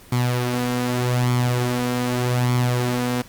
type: tone with flanger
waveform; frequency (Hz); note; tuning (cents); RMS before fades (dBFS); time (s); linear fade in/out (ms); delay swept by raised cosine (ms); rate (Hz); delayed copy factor
sawtooth; 123.47; B2; 0; -21; 0.12-3.22; 5; 0.9 to 4.3; 0.83; +0.55
effects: pink hiss -46 dBFS RMS until 3.28 s + Opus 24 kbps